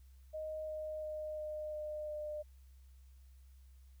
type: tone with pitch steps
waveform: sine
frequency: 622.3 / 618.4 / 614.4 / 610.6 / 606.7 / 602.8 Hz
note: D#5 / D#5 / D#5 / D#5 / D#5 / D5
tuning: 0 / -11 / -22 / -33 / -44 / +45 cents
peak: -39 dBFS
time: 0.33-2.43 s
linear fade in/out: 20 ms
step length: 350 ms
effects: added 65 Hz sine -56 dBFS peak until 4 s + white hiss -75 dBFS RMS until 4 s